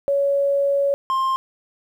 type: tone pair in turn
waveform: sine / triangle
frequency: 560 / 1057.1 Hz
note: C#5 / C6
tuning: +18 / +17 cents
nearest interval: major seventh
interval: 1099 cents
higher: second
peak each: -16 dBFS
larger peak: neither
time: 0.08-0.94 / 1.1-1.36 s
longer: first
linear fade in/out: 0 ms
effects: 9-bit